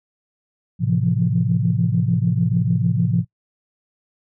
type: chord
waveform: sine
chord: F major seventh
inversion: first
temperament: equal with one note detuned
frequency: 110 / 130.81 / 167.89 / 174.61 Hz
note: A2 / C3 / E3 / F3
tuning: 0 / 0 / +32 / 0 cents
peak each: -21 dBFS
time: 0.79-3.25 s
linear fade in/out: 50 ms
effects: noise-tail reverb RT60 0.1 s tail -21 dB re dry + tanh soft clip ceiling -5 dBFS